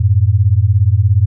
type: beating tone pair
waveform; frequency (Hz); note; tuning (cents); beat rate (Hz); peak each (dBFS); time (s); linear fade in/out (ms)
sine; 91.6 / 108.6; F#2 / A2; -17 / -22; 17; -11; 0-1.26; 10
effects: none